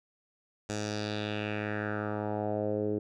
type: tone with low-pass filter sweep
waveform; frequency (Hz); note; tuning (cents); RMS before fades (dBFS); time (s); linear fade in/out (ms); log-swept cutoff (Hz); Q
10% pulse; 105.3; G#2; +24; -33; 0.69-2.99; 5; 7200 to 380; 2.9
effects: none